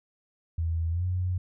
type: tone with pitch glide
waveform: sine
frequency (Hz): 82.41 to 90.91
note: E2 to F#2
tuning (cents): 0 to -30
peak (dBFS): -25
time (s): 0.58-1.38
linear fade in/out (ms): 5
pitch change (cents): +170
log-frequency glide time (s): 0.9-1.05
effects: none